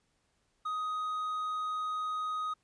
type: tone with hard clipping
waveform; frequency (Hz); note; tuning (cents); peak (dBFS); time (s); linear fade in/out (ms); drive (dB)
sine; 1252; D#6; +10; -33; 0.65-2.54; 10; 3
effects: pink hiss -75 dBFS RMS until 2.63 s + resampled to 22050 Hz